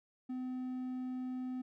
triangle tone, 254.6 Hz, C4, 47 cents flat, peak -35 dBFS, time 0.29-1.62 s, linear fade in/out 10 ms, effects none

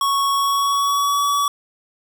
square tone with pitch glide, 1108.7 to 1139.2 Hz, C#6 to C#6, 0 to +47 cents, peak -17 dBFS, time 0.01-1.48 s, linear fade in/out 2 ms, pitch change +47 cents, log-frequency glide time 0.32-1.25 s, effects none

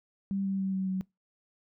sine tone with pitch steps, 196 / 193.97 / 191.97 / 189.98 / 188.02 Hz, G3 / G3 / G3 / F#3 / F#3, 0 / -18 / -36 / +46 / +28 cents, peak -28 dBFS, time 0.31-1.01 s, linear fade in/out 0 ms, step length 140 ms, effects noise-tail reverb RT60 0.2 s tail -24 dB re dry

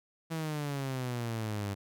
sawtooth exponential sweep, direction down, 164.81 to 98 Hz, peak -29 dBFS, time 0.3-1.75 s, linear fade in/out 20 ms, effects none

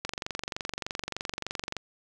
click train, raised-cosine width 0.2 ms, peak -15 dBFS, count 41, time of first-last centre 0.05-1.767 s, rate 23.3 Hz, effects none

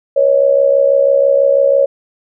sine tone with amplitude modulation, 554.4 Hz, C#5, in tune, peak -4 dBFS, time 0.16-1.86 s, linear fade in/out 10 ms, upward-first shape sine, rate 66.1 Hz, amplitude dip 75%, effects none

